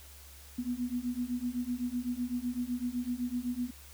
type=beating tone pair; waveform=sine; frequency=241 / 248.9 Hz; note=B3 / B3; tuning=-42 / +14 cents; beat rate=7.9 Hz; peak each=-35 / -34 dBFS; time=0.58-3.71 s; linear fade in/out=10 ms; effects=added 70 Hz sine -52 dBFS peak until 3.93 s + white hiss -54 dBFS RMS until 3.93 s